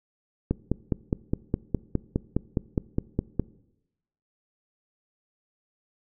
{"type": "click train", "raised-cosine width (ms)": 3, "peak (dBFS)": -10, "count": 15, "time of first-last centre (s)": [0.51, 3.397], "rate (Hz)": 4.85, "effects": ["noise-tail reverb RT60 0.9 s tail -21 dB re dry"]}